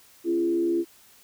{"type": "tone with frequency modulation", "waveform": "sine", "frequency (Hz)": 340, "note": "F4", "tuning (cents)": -46, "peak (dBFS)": -21, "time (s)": [0.24, 0.85], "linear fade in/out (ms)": 50, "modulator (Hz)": 72.4, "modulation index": 0.53, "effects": ["white hiss -55 dBFS RMS until 1.23 s"]}